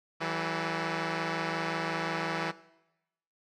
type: tone cluster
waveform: 5% pulse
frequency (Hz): 164.4 / 190 / 431.9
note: E3 / F#3 / A4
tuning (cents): -4 / +46 / -32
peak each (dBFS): -20 / -25 / -28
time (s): 0.2-2.52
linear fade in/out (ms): 20
effects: noise-tail reverb RT60 0.9 s tail -18 dB re dry + low-pass 4000 Hz 12 dB/octave